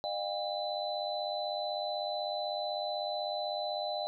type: tone cluster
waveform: sine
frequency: 607 / 707 / 803 / 4010 Hz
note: D#5 / F5 / G5 / B7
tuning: -43 / +21 / +41 / +26 cents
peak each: -36 / -38 / -40 / -39 dBFS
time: 0.04-4.07 s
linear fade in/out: 0 ms
effects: none